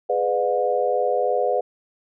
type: chord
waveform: sine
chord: G# diminished seventh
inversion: none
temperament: just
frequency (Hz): 415.3 / 498.4 / 598 / 717.6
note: G#4 / B4 / D5 / F5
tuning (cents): 0 / +16 / +31 / +47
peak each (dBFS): -26 / -22 / -25 / -24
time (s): 0.09-1.61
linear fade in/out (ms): 10
effects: none